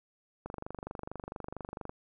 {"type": "click train", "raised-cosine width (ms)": 1, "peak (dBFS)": -25, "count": 36, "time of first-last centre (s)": [0.46, 1.894], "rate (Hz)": 24.4, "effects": []}